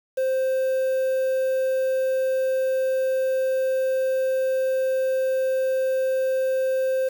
triangle tone with quantisation, 523.3 Hz, C5, in tune, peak -18 dBFS, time 0.17-7.09 s, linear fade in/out 10 ms, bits 7, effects none

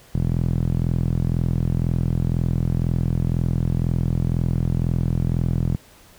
sawtooth tone with band-pass filter, 42 Hz, E1, 33 cents sharp, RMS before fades -21 dBFS, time 0.14-5.76 s, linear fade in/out 10 ms, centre 140 Hz, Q 1.9, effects pink hiss -50 dBFS RMS until 6.18 s

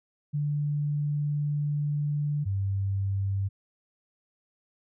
sine tone pair in turn, 146.83 / 98 Hz, D3 / G2, 0 / 0 cents, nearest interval perfect fifth, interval 700 cents, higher first, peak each -25 dBFS, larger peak neither, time 0.33-2.45 / 2.45-3.49 s, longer first, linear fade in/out 20 ms, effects none

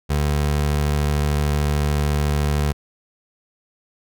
25% pulse tone, 73.5 Hz, D2, 2 cents sharp, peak -14 dBFS, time 0.09-2.73 s, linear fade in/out 20 ms, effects none

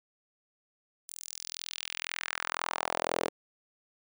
sawtooth tone with high-pass filter sweep, 42 Hz, E1, 33 cents sharp, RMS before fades -36 dBFS, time 1.08-3.29 s, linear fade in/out 10 ms, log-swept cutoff 8400 to 440 Hz, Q 1.9, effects none

